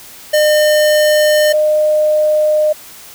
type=tone pair in turn; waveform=square / sine; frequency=606 / 610.2 Hz; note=D#5 / D#5; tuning=-46 / -34 cents; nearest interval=unison; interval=12 cents; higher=second; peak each=-9 dBFS; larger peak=neither; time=0.33-1.53 / 1.53-2.73 s; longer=neither; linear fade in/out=10 ms; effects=white hiss -36 dBFS RMS until 3.14 s

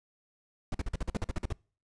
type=noise bursts; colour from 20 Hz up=brown; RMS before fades=-31 dBFS; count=12; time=0.72-1.526 s; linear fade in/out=2 ms; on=25 ms; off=46 ms; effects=noise-tail reverb RT60 0.4 s tail -25 dB re dry + resampled to 22050 Hz

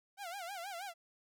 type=tone with vibrato; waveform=sawtooth; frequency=740 Hz; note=F#5; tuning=in tune; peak=-38 dBFS; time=0.17-0.94 s; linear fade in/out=50 ms; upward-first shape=sine; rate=6.3 Hz; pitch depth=170 cents each way; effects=none

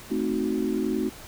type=chord; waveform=sine; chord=A diminished seventh; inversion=none; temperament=equal; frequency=220 / 261.6 / 311.1 / 370 Hz; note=A3 / C4 / Eb4 / Gb4; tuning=0 / 0 / 0 / 0 cents; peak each=-29 dBFS; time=0.1-1.1 s; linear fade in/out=20 ms; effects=pink hiss -44 dBFS RMS until 1.27 s

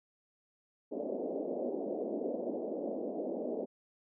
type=band-pass noise; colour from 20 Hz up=white; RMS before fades=-37 dBFS; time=0.91-3.66 s; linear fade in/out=20 ms; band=220 to 620 Hz; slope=48 dB/octave; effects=none

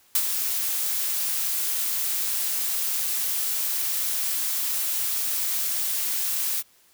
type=noise with ADSR envelope; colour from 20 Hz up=blue; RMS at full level=-19 dBFS; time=0.15-6.63 s; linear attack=4 ms; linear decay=53 ms; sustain=-7 dB; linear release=37 ms; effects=white hiss -59 dBFS RMS until 6.93 s

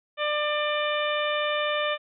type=harmonic tone; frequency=596 Hz; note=D5; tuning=25 cents sharp; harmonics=1 / 2 / 3 / 4 / 5 / 6; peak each=-27 / -30 / -32 / -33 / -34 / -35 dBFS; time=0.17-1.98 s; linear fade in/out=50 ms; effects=none

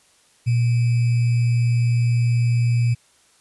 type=tone with sample-and-hold; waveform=sine; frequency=119.3 Hz; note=A#2; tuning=41 cents sharp; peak=-15 dBFS; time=0.46-2.95 s; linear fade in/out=20 ms; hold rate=2450 Hz; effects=white hiss -57 dBFS RMS until 3.4 s + resampled to 24000 Hz

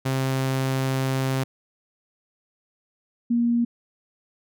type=tone pair in turn; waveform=sawtooth / sine; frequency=132.7 / 236.4 Hz; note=C3 / A#3; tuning=+25 / +24 cents; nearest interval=minor seventh; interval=999 cents; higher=second; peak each=-18 dBFS; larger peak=neither; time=0.05-1.44 / 3.3-3.65 s; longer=first; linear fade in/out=10 ms; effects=none

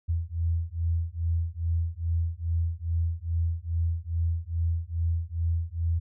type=beating tone pair; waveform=sine; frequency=82.41 / 84.81 Hz; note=E2 / E2; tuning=0 / +50 cents; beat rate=2.4 Hz; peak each=-28 dBFS; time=0.08-6 s; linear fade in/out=20 ms; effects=none

